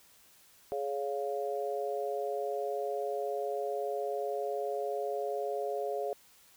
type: harmonic tone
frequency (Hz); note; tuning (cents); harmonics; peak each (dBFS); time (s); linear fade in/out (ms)
140; C#3; +18; 3 / 4 / 5; -35 / -36 / -37; 0.72-6.13; 0
effects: white hiss -61 dBFS RMS until 6.56 s